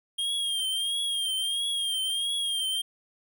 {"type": "tone with vibrato", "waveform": "square", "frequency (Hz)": 3221, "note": "G7", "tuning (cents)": 46, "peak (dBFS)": -27, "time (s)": [0.18, 2.82], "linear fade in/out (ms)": 10, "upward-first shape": "triangle", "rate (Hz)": 1.5, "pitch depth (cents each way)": 71, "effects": ["11-bit"]}